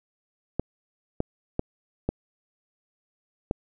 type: clicks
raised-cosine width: 2 ms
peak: -11 dBFS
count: 5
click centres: 0.596 / 1.204 / 1.594 / 2.09 / 3.511 s
effects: none